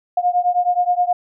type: beating tone pair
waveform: sine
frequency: 710 / 719.5 Hz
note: F5 / F#5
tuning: +28 / -49 cents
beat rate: 9.5 Hz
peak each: -17 / -18 dBFS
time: 0.17-1.13 s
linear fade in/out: 5 ms
effects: none